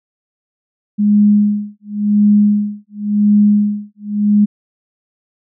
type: tone with tremolo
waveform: sine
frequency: 207.3 Hz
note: G#3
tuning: 3 cents flat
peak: -6 dBFS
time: 0.98-4.46 s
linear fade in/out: 20 ms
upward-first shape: sine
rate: 0.93 Hz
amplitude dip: 100%
effects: none